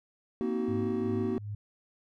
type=chord; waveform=triangle; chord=C half-diminished seventh; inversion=third; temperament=just; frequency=235.5 / 261.6 / 314 / 376.7 Hz; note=Bb3 / C4 / Eb4 / Gb4; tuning=+18 / 0 / +16 / +31 cents; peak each=-30 / -35 / -35 / -30 dBFS; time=0.41-1.38 s; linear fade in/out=0 ms
type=tone with tremolo; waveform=sine; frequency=103.83 Hz; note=G#2; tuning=in tune; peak=-33 dBFS; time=0.68-1.55 s; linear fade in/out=5 ms; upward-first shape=sine; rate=2.6 Hz; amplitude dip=70%
effects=none